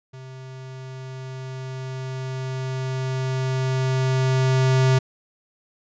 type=tone with level ramp; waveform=square; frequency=130.81 Hz; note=C3; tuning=in tune; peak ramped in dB=-38 to -15 dBFS; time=0.13-4.99 s; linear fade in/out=10 ms; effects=resampled to 16000 Hz